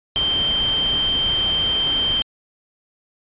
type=tone in noise; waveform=sine; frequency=3136 Hz; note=G7; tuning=in tune; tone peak=-17 dBFS; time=0.16-2.22 s; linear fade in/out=0 ms; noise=pink; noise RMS=-29 dBFS; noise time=0.16-2.22 s; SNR=+9 dB; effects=resampled to 8000 Hz